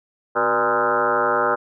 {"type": "tone with frequency modulation", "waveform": "sine", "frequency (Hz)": 925, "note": "A#5", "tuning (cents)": -14, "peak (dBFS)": -16, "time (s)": [0.35, 1.56], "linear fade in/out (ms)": 20, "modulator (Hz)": 111, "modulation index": 4.9, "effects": []}